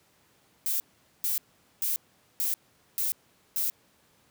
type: noise bursts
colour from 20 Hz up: violet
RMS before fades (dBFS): -28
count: 6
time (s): 0.66-3.7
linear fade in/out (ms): 0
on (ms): 140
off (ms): 440
effects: pink hiss -64 dBFS RMS until 4.3 s + high-pass 100 Hz 12 dB/octave